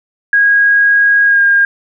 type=tone with pitch glide; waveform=sine; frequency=1642 to 1614.7 Hz; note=G#6 to G#6; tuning=-20 to -49 cents; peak=-6 dBFS; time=0.33-1.65 s; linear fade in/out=2 ms; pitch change=-29 cents; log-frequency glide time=1.25-1.42 s; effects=none